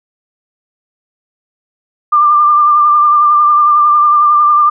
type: tone with vibrato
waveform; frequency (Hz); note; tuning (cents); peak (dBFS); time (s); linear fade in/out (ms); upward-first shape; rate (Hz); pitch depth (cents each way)
sine; 1190; D6; +22; -5; 2.12-4.7; 10; triangle; 11; 33
effects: none